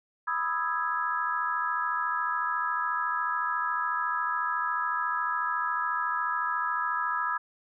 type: chord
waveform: sine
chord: E major seventh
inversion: second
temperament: equal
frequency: 987.8 / 1244.5 / 1318.5 / 1661.2 Hz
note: B5 / D#6 / E6 / G#6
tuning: 0 / 0 / 0 / 0 cents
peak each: -32 dBFS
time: 0.27-7.38 s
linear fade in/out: 10 ms
effects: none